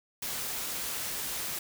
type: noise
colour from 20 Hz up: white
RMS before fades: -35 dBFS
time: 0.22-1.59 s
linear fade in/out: 5 ms
effects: none